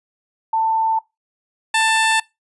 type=tone pair in turn; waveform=sine / 15% pulse; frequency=891 / 887 Hz; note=A5 / A5; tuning=+22 / +14 cents; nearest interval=unison; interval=8 cents; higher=first; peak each=-15 / -8 dBFS; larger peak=second; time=0.53-0.99 / 1.74-2.2 s; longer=neither; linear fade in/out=5 ms; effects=noise-tail reverb RT60 0.2 s tail -21 dB re dry + resampled to 24000 Hz